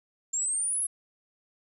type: exponential sweep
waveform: sine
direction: up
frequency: 7290 to 10960 Hz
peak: -26 dBFS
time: 0.33-0.87 s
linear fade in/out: 10 ms
effects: none